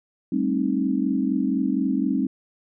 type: chord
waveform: sine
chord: A half-diminished seventh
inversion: third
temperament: equal with one note detuned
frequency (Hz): 196 / 220 / 267 / 311.1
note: G3 / A3 / C4 / Eb4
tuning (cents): 0 / 0 / +35 / 0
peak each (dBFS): -26 / -28 / -23 / -27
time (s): 0.32-2.27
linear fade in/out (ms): 5
effects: none